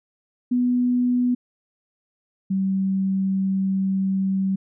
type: tone pair in turn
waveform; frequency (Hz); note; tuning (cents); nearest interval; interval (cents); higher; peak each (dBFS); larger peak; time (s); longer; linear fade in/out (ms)
sine; 246.9 / 192.12; B3 / G3; 0 / -35; major third; 435; first; -17 / -19; first; 0.51-1.35 / 2.5-4.56; second; 10
effects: none